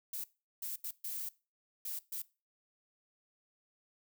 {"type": "noise bursts at uneven times", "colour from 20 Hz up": "violet", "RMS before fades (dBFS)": -40, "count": 6, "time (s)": [[0.13, 0.24], [0.62, 0.76], [0.84, 0.91], [1.04, 1.29], [1.85, 1.99], [2.12, 2.22]], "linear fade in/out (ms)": 5, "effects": ["noise-tail reverb RT60 0.3 s tail -20 dB re dry"]}